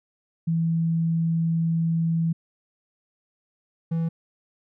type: tone pair in turn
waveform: sine / triangle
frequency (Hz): 164.81 / 164.81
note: E3 / E3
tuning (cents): 0 / 0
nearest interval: unison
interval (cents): 0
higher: neither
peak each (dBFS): -20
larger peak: neither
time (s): 0.47-2.33 / 3.91-4.09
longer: first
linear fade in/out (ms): 10
effects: none